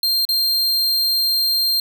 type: tone with dropouts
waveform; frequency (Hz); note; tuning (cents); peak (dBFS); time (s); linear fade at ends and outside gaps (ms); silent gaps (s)
45% pulse; 4186; C8; 0; -15; 0.03-1.8; 2; 0.252-0.289
effects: none